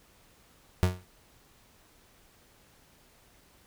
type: tone with exponential decay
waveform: 35% pulse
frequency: 91 Hz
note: F#2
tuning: 28 cents flat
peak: -16 dBFS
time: 0.83-1.05 s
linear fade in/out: 0 ms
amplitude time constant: 46 ms
effects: pink hiss -61 dBFS RMS until 3.66 s